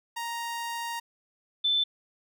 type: tone pair in turn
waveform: sawtooth / sine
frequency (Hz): 934 / 3526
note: A#5 / A7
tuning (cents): +3 / +3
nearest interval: octave + major seventh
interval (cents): 2300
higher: second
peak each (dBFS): -28 / -22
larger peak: second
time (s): 0.16-1 / 1.64-1.84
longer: first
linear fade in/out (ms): 10
effects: none